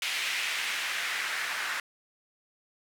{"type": "noise with band-pass filter sweep", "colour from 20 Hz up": "white", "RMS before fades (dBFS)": -32, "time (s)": [0.02, 1.8], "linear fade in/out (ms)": 2, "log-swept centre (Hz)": [2500, 1600], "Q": 1.9, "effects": []}